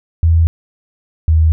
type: tone pair in turn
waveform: sine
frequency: 82.41 / 79.65 Hz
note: E2 / D#2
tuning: 0 / +41 cents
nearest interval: minor second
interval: 59 cents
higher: first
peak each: -7 dBFS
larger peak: neither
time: 0.23-0.47 / 1.28-1.52 s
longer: neither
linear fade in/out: 0 ms
effects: none